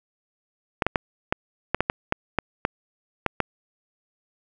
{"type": "clicks", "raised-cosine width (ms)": 0.5, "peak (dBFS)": -5, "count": 12, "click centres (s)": [0.822, 0.866, 0.958, 1.325, 1.746, 1.806, 1.899, 2.124, 2.387, 2.651, 3.263, 3.403], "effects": []}